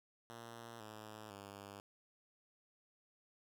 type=tone with pitch steps; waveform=5% pulse; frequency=116.3 / 107.89 / 100.08 Hz; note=A#2 / A2 / G2; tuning=-4 / -34 / +36 cents; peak=-39 dBFS; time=0.3-1.8 s; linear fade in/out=0 ms; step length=500 ms; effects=none